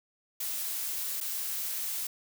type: noise with dropouts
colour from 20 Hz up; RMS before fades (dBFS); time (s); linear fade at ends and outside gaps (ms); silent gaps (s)
blue; -34; 0.4-2.07; 5; 1.204-1.21
effects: none